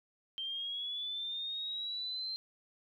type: linear sweep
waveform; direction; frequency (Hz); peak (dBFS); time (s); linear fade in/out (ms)
sine; up; 3136 to 4143; -36; 0.38-2.36; 0
effects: 12-bit